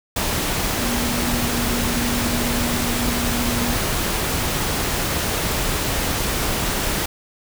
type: tone in noise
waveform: sine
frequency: 239.8 Hz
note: A#3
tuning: 49 cents sharp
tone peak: -24 dBFS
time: 0.81-3.74 s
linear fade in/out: 5 ms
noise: pink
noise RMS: -22 dBFS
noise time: 0.16-7.06 s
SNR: -5 dB
effects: none